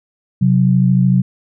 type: tone pair together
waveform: sine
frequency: 130.81 / 184.09 Hz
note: C3 / F#3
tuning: 0 / -9 cents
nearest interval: tritone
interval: 591 cents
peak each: -12 dBFS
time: 0.41-1.22 s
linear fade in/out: 10 ms
effects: none